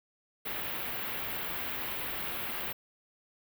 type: band-stop noise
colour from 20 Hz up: white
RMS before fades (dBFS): -36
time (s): 0.45-2.73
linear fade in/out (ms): 10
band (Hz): 3200 to 15000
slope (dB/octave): 24
effects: none